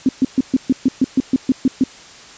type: tone bursts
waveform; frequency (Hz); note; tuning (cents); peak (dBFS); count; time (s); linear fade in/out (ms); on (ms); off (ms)
sine; 261.6; C4; 0; -9; 12; 0.06-1.838; 2; 29; 130
effects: white hiss -40 dBFS RMS until 2.37 s + resampled to 16000 Hz